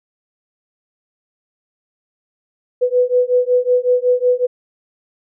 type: beating tone pair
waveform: sine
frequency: 493.9 / 499.3 Hz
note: B4 / B4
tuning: 0 / +19 cents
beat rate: 5.4 Hz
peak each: -15 dBFS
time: 2.81-4.47 s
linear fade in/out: 20 ms
effects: none